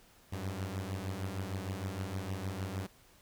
sawtooth beating tone pair, 92.5 / 99 Hz, F#2 / G2, 0 / +18 cents, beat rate 6.5 Hz, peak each -35 / -35 dBFS, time 0.32-2.87 s, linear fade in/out 10 ms, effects pink hiss -62 dBFS RMS until 3.21 s

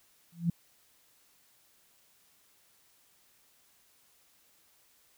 sine tone with exponential growth, 170 Hz, F3, 46 cents flat, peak -21 dBFS, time 0.32-0.5 s, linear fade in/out 5 ms, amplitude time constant 39 ms, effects white hiss -66 dBFS RMS until 5.17 s

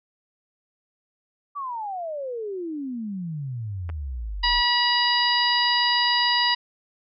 sine exponential sweep, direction down, 1174.7 to 36.71 Hz, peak -28 dBFS, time 1.55-4.62 s, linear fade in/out 20 ms
clicks, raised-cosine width 0.5 ms, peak -25 dBFS, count 2, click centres 3.892 / 3.899 s
harmonic tone, 967 Hz, B5, 37 cents flat, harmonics 1 / 2 / 3 / 4 / 5, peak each -24 / -25 / -25 / -27 / -24 dBFS, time 4.43-6.55 s, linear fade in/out 10 ms
effects none

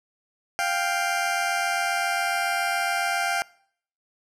20% pulse tone pair together, 698.7 / 786 Hz, F5 / G5, +1 / +4 cents, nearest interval major second, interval 203 cents, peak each -21 dBFS, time 0.59-3.42 s, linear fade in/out 0 ms, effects noise-tail reverb RT60 0.6 s tail -23 dB re dry + low-pass 12000 Hz 12 dB/octave

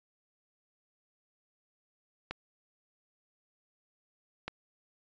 clicks, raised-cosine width 0.3 ms, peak -20 dBFS, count 2, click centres 2.31 / 4.48 s, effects resampled to 16000 Hz

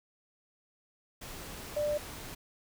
sine tone in noise, 593 Hz, D5, 17 cents sharp, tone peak -28 dBFS, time 1.76-1.98 s, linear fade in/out 10 ms, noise pink, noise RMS -44 dBFS, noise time 1.21-2.35 s, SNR +13 dB, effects none

